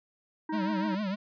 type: harmonic tone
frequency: 314.1 Hz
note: D#4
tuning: 16 cents sharp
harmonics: 1 / 3 / 5 / 6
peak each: -32 / -36 / -46 / -50 dBFS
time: 0.49-0.95 s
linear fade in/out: 5 ms
type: tone with vibrato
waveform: square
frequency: 200 Hz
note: G3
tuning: 35 cents sharp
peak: -30 dBFS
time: 0.52-1.16 s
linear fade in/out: 20 ms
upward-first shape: triangle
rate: 6.6 Hz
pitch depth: 160 cents each way
effects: resampled to 11025 Hz